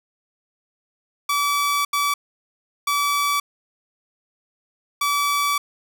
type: tone bursts at uneven times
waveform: sawtooth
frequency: 1150 Hz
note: D6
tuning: 37 cents flat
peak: -15 dBFS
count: 4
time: 1.29-1.85 / 1.93-2.14 / 2.87-3.4 / 5.01-5.58 s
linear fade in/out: 5 ms
effects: none